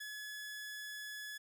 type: tone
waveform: sawtooth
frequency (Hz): 1702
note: G#6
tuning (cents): +42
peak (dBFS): -40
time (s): 0-1.38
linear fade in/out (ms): 10
effects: none